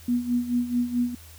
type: tone with tremolo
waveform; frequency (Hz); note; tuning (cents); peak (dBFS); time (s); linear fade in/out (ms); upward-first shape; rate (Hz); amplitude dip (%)
sine; 243; B3; -28; -19; 0.08-1.15; 5; sine; 4.6; 75
effects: added 81 Hz sine -46 dBFS peak until 1.38 s + white hiss -50 dBFS RMS until 1.38 s